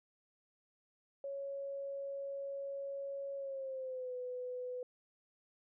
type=tone with pitch glide; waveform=sine; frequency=554.4 to 499.7 Hz; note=C#5 to B4; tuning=0 to +20 cents; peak=-39 dBFS; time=1.24-4.83 s; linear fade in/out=2 ms; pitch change=-180 cents; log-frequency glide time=3.36-4.15 s; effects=none